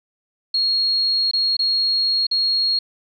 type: tone with dropouts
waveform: sine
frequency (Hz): 4289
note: C8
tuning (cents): +42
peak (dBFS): -16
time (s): 0.54-2.79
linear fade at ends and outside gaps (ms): 5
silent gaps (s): 1.313-1.334 / 1.568-1.591 / 2.268-2.312
effects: none